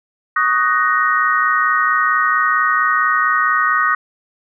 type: chord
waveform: sine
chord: D# minor seventh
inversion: third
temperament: just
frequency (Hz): 1120.1 / 1244.5 / 1493.4 / 1866.8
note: C#6 / D#6 / F#6 / A#6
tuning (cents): +18 / 0 / +16 / +2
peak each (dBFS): -21 / -16 / -19 / -18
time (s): 0.36-3.95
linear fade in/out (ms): 5
effects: none